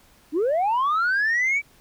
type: linear sweep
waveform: sine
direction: up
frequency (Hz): 277.2 to 2317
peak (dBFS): -17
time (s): 0.32-1.62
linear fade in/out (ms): 50
effects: tanh soft clip ceiling -17 dBFS + pink hiss -56 dBFS RMS until 1.8 s